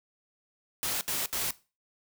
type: noise bursts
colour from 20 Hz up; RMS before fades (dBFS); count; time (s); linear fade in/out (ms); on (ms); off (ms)
white; -31; 3; 0.83-1.508; 0; 180; 69
effects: noise-tail reverb RT60 0.3 s tail -18 dB re dry

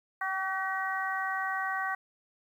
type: harmonic tone with a mistuned harmonic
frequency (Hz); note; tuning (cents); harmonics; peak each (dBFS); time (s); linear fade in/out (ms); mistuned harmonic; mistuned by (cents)
380; F#4; +46; 2 / 3 / 4 / 5; -35 / -35 / -35 / -35; 0.21-1.95; 5; 2; +19
effects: 10-bit

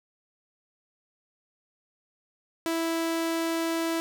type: tone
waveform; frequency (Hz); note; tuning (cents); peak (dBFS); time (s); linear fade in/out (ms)
sawtooth; 329.6; E4; 0; -22; 2.66-4; 0
effects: none

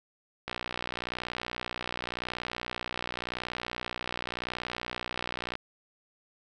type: click train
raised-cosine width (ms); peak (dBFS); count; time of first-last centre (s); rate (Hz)
0.3; -17; 310; 0.48-5.554; 60.9
effects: none

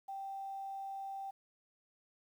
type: tone with quantisation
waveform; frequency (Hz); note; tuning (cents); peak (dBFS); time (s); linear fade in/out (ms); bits
sine; 782; G5; -4; -40; 0.08-1.31; 10; 11
effects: none

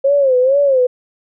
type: tone with vibrato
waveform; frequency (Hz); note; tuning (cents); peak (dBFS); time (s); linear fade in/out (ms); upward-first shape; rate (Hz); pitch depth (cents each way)
sine; 535; C5; +38; -9; 0.04-0.87; 10; sine; 2.2; 120
effects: none

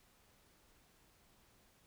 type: silence
effects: pink hiss -69 dBFS RMS until 1.86 s

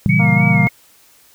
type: chord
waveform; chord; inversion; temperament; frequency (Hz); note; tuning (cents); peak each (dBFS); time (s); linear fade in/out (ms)
sine; A# diminished seventh; none; equal with one note detuned; 116.54 / 138.59 / 164.81 / 193.97; A#2 / C#3 / E3 / G3; 0 / 0 / 0 / -18; -18 / -17 / -16 / -16; 0.06-0.67; 0
type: tone with vibrato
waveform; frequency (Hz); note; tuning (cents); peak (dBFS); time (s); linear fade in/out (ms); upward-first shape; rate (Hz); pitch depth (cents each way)
sine; 2200; C#7; -14; -16; 0.09-0.69; 10; sine; 3.3; 64
type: harmonic tone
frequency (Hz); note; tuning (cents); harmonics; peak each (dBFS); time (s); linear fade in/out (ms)
233.1; A#3; 0; 1 / 2 / 3 / 4 / 5 / 6; -24 / -33 / -24 / -28 / -33 / -35; 0.19-0.68; 10
effects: white hiss -50 dBFS RMS until 1.34 s

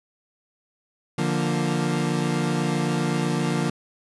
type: chord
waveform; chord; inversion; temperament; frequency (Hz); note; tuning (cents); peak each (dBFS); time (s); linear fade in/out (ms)
30% pulse; Bb major; first; equal; 146.83 / 174.61 / 233.1; D3 / F3 / Bb3; 0 / 0 / 0; -23 / -23 / -25; 1.18-3.7; 5
effects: resampled to 24000 Hz

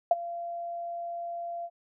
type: tone with ADSR envelope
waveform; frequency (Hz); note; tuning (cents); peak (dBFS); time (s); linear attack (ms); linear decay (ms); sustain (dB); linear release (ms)
sine; 687; F5; -29; -15; 0.11-1.7; 3; 28; -18; 54
effects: none

